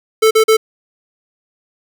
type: tone bursts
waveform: square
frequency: 440.1 Hz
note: A4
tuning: in tune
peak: -8 dBFS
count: 3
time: 0.22-0.57 s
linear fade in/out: 10 ms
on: 90 ms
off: 40 ms
effects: 8-bit